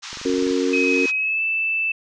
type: band-pass noise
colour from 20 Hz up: white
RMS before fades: -35 dBFS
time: 0.02-1.12 s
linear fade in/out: 20 ms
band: 870 to 6500 Hz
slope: 48 dB/octave
type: click train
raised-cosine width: 2 ms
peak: -27 dBFS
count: 10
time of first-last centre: 0.13-0.51 s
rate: 23.7 Hz
type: harmonic tone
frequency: 91.8 Hz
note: F#2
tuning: 13 cents flat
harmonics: 3 / 4 / 5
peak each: -21 / -23 / -23 dBFS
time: 0.25-1.06 s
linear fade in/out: 5 ms
type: tone with pitch glide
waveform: sine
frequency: 2537 to 2642 Hz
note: D#7 to E7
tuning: +33 to +3 cents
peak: -19 dBFS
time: 0.73-1.92 s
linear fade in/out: 5 ms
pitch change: +70 cents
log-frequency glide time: 1.14-1.42 s
effects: none